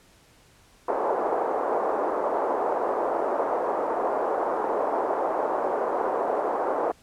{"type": "band-pass noise", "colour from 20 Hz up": "pink", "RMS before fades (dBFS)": -26, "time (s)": [0.88, 6.92], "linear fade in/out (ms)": 5, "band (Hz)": [410, 1000], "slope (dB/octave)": 24, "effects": ["pink hiss -57 dBFS RMS until 7.02 s", "low-pass 11000 Hz 12 dB/octave"]}